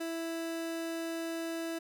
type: tone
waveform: 30% pulse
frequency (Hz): 330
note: E4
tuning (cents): +2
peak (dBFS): -32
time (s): 0-1.79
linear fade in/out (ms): 10
effects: none